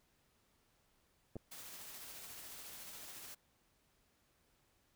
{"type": "clicks", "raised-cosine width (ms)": 2, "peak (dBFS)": [-34, -32], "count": 2, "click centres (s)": [1.357, 1.366]}
{"type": "noise with tremolo", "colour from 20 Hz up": "white", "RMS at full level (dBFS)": -50, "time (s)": [1.51, 3.35], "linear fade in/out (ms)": 10, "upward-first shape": "sine", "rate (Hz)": 14, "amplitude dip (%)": 25}
{"effects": ["pink hiss -75 dBFS RMS until 4.95 s"]}